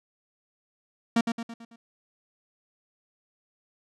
45% pulse tone with echo, 231.1 Hz, A#3, 15 cents flat, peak -19 dBFS, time 1.16-1.21 s, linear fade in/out 5 ms, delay 110 ms, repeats 5, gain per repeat -6 dB, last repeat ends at 1.76 s, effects low-pass 7000 Hz 12 dB/octave

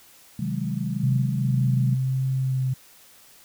sine chord, Ab dominant seventh, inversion first, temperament just, 129.78 / 155.74 / 186.89 / 207.7 Hz, C3 / Eb3 / Gb3 / Ab3, -14 / +2 / +18 / 0 cents, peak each -30 dBFS, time 0.39-1.95 s, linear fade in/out 5 ms
sine tone with vibrato, 130.81 Hz, C3, in tune, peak -21 dBFS, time 1.03-2.74 s, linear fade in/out 10 ms, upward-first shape triangle, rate 0.99 Hz, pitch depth 19 cents each way
effects white hiss -52 dBFS RMS until 3.44 s

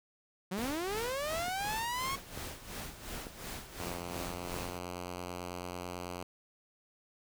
sawtooth linear sweep, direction up, 175.3 to 1108.7 Hz, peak -30 dBFS, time 0.51-2.16 s, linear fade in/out 10 ms
pink noise with tremolo, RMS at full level -41 dBFS, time 0.56-4.79 s, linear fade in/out 20 ms, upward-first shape sine, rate 2.8 Hz, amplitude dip 70%
click train, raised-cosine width 2 ms, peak -30 dBFS, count 5, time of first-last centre 0.59-4.161 s, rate 1.12 Hz
5% pulse tone with pitch glide, 87.4 to 89.13 Hz, F2 to F2, +2 to +36 cents, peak -28 dBFS, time 3.79-6.23 s, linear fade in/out 5 ms, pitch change +34 cents, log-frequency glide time 3.99-4.78 s
effects none

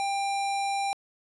square tone, 794 Hz, G5, 22 cents sharp, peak -27 dBFS, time 0-0.93 s, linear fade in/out 0 ms, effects resampled to 24000 Hz

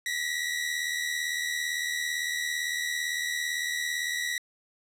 sawtooth tone pair together, 1905 / 1982.8 Hz, A#6 / B6, +37 / +6 cents, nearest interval minor second, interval 69 cents, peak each -27 / -29 dBFS, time 0.06-4.38 s, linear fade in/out 2 ms, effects low-pass 12000 Hz 12 dB/octave

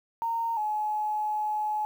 sine tone pair in turn, 920 / 849.6 Hz, A#5 / G#5, -23 / +39 cents, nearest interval minor second, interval 138 cents, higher first, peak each -26 dBFS, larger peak neither, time 0.22-0.57 / 0.57-1.85 s, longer second, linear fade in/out 0 ms, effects 9-bit

